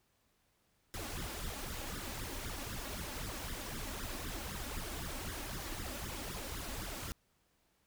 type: noise with flanger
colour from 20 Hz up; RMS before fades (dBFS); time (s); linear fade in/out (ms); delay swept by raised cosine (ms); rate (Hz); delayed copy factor
pink; -42; 0.94-7.12; 0; 0.56 to 3.66; 3.9; +0.9
effects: pink hiss -75 dBFS RMS until 7.86 s